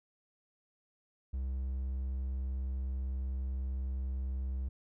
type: tone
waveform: triangle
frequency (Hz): 65.41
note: C2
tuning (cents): 0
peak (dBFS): -31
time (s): 1.33-4.69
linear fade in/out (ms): 10
effects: none